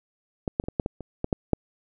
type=clicks; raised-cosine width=2 ms; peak=-13 / -9 / -26 / -16 / -9 / -13 / -23 / -12 / -9 / -6 dBFS; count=10; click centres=0.478 / 0.599 / 0.639 / 0.685 / 0.798 / 0.861 / 1.007 / 1.244 / 1.328 / 1.533 s; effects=none